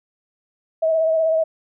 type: tone with vibrato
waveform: sine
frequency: 643 Hz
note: E5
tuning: 43 cents flat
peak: -15 dBFS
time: 0.82-1.44 s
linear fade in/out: 10 ms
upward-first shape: sine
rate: 16 Hz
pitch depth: 29 cents each way
effects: none